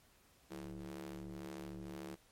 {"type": "ring-modulated tone", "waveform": "sawtooth", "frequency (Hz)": 73.42, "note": "D2", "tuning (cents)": 0, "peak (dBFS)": -38, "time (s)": [0.5, 2.16], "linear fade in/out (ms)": 20, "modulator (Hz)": 256, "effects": ["pink hiss -68 dBFS RMS until 2.31 s", "MP3 64 kbps"]}